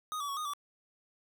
square tone with pitch steps, 1244 / 1146 / 1115 / 1235 / 1154 Hz, D#6 / D6 / C#6 / D#6 / D6, -1 / -43 / +10 / -13 / -31 cents, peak -35 dBFS, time 0.12-0.535 s, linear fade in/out 0 ms, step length 83 ms, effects none

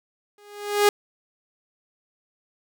sawtooth tone with exponential growth, 411.8 Hz, G#4, 15 cents flat, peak -9 dBFS, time 0.38-0.89 s, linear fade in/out 2 ms, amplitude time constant 110 ms, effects none

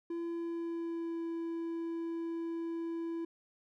triangle tone with pitch glide, 338 to 333 Hz, E4 to E4, +43 to +18 cents, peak -33 dBFS, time 0.1-3.25 s, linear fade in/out 5 ms, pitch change -25 cents, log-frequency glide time 0.26-1.22 s, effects none

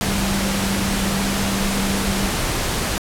sine tone in noise, 196 Hz, G3, in tune, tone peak -22 dBFS, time 0.02-2.29 s, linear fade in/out 0 ms, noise pink, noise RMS -22 dBFS, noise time 0.01-2.98 s, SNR -3 dB, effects low-pass 12000 Hz 12 dB/octave

